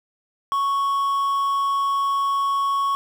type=tone with quantisation; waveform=triangle; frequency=1108.7 Hz; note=C#6; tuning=in tune; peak=-17 dBFS; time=0.52-2.95 s; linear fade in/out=0 ms; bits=7; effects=none